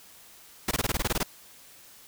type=noise bursts; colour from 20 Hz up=pink; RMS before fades=-26 dBFS; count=11; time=0.68-1.232 s; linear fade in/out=5 ms; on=32 ms; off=20 ms; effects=white hiss -52 dBFS RMS until 2.07 s